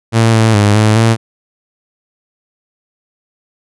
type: tone with pitch steps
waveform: sawtooth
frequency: 113.5 / 111.5 / 103.2 / 108 / 113.4 Hz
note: A#2 / A2 / G#2 / A2 / A#2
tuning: -46 / +23 / -10 / -32 / -47 cents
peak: -3 dBFS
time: 0.12-1.17 s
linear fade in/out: 50 ms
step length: 210 ms
effects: resampled to 24000 Hz

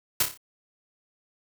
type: noise with echo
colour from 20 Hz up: white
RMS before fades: -21 dBFS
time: 0.2-0.23 s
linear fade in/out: 5 ms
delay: 29 ms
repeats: 5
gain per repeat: -6 dB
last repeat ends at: 0.375 s
effects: none

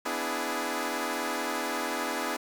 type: chord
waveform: 10% pulse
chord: E dominant seventh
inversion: second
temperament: equal with one note detuned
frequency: 250 / 293.7 / 329.6 / 415.3 Hz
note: B3 / D4 / E4 / G#4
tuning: +21 / 0 / 0 / 0 cents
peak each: -27 dBFS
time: 0.05-2.37 s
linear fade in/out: 10 ms
effects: 9-bit

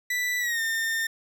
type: tone with pitch glide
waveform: 40% pulse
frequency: 1975.5 to 1811.5 Hz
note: B6 to A6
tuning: 0 to +50 cents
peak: -24 dBFS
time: 0.1-1.07 s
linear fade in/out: 5 ms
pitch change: -150 cents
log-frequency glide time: 0.39-0.61 s
effects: none

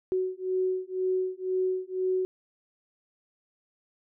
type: beating tone pair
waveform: sine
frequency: 371.1 / 373.1 Hz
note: F#4 / F#4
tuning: +5 / +14 cents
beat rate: 2 Hz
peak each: -29 dBFS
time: 0.12-2.25 s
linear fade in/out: 0 ms
effects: none

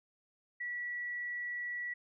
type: tone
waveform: sine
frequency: 1943 Hz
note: B6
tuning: 29 cents flat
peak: -36 dBFS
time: 0.6-1.94 s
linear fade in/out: 10 ms
effects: none

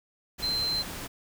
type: tone in noise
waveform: sine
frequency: 4108 Hz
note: C8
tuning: 33 cents flat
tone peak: -26 dBFS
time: 0.42-0.83 s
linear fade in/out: 20 ms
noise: pink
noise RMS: -38 dBFS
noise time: 0.38-1.08 s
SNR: +9 dB
effects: none

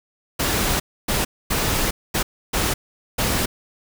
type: noise bursts at uneven times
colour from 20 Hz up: pink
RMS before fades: -21 dBFS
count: 6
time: 0.39-0.8 / 1.08-1.25 / 1.5-1.91 / 2.14-2.23 / 2.53-2.74 / 3.18-3.46 s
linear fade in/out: 10 ms
effects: none

